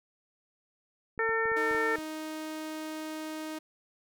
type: clicks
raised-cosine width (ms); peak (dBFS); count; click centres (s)
3; -35; 7; 1.178 / 1.292 / 1.456 / 1.517 / 1.712 / 1.748 / 1.985
type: harmonic tone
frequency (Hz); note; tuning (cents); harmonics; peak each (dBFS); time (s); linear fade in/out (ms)
450; A4; +39; 1 / 2 / 3 / 4 / 5; -30 / -36 / -34 / -30 / -39; 1.19-1.96; 2
type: tone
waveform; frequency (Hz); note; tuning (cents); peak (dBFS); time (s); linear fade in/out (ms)
sawtooth; 312.1; D#4; +5; -32; 1.56-3.59; 10
effects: none